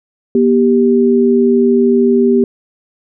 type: tone pair together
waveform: sine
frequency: 240.6 / 393.3 Hz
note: B3 / G4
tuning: -45 / +6 cents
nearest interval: major sixth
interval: 851 cents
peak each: -10 dBFS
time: 0.35-2.44 s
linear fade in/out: 2 ms
effects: none